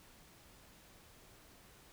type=silence; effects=pink hiss -61 dBFS RMS until 1.92 s